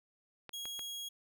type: clicks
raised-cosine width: 0.3 ms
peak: -30 dBFS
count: 3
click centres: 0.493 / 0.655 / 0.793 s
type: tone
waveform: sawtooth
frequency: 3300 Hz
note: G#7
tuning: 12 cents flat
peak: -37 dBFS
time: 0.53-1.09 s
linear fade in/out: 10 ms
effects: none